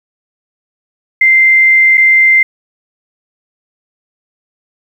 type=tone with dropouts; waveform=sine; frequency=2086 Hz; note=C7; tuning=6 cents flat; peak=-4 dBFS; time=1.21-2.43 s; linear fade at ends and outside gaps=5 ms; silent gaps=1.973-1.977 s; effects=7-bit